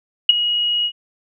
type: tone with ADSR envelope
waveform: sine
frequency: 2896 Hz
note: F#7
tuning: 38 cents flat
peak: -3 dBFS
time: 0.29-0.92 s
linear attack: 4 ms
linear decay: 19 ms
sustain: -13 dB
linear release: 68 ms
effects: none